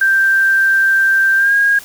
sine tone with pitch glide, 1572 to 1630.3 Hz, G6 to G#6, +4 to -33 cents, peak -9 dBFS, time 0.01-1.79 s, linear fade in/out 5 ms, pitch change +63 cents, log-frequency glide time 1.36-1.54 s, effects white hiss -36 dBFS RMS until 1.84 s

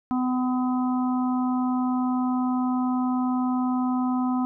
harmonic tone, 252.8 Hz, B3, 41 cents sharp, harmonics 1 / 3 / 4 / 5, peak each -22 / -32 / -34 / -36 dBFS, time 0.11-4.45 s, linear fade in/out 0 ms, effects none

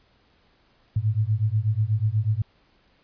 sine beating tone pair, 103.83 / 112.03 Hz, G#2 / A2, 0 / +32 cents, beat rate 8.2 Hz, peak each -23 dBFS, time 0.96-2.42 s, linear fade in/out 5 ms, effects pink hiss -62 dBFS RMS until 3.03 s + resampled to 11025 Hz

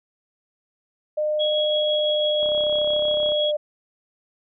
sine tone with pitch glide, 607 to 599.7 Hz, D#5 to D5, -43 to +36 cents, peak -20 dBFS, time 1.17-3.57 s, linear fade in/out 10 ms, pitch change -21 cents, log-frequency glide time 1.36-2.74 s
sine tone with tremolo, 3322 Hz, G#7, in tune, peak -22 dBFS, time 1.39-3.52 s, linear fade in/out 20 ms, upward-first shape sine, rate 6 Hz, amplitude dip 25%
click train, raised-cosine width 1 ms, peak -24 dBFS, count 31, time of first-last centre 2.43-3.32 s, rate 33.7 Hz
effects none

